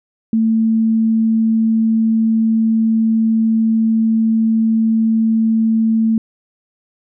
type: tone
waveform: sine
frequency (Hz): 223.3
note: A3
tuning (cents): +26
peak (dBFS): -11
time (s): 0.33-6.18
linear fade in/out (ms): 2
effects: none